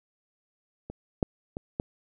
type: clicks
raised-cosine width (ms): 2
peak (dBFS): -24 / -10 / -21 / -15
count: 4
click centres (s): 0.9 / 1.228 / 1.569 / 1.799
effects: none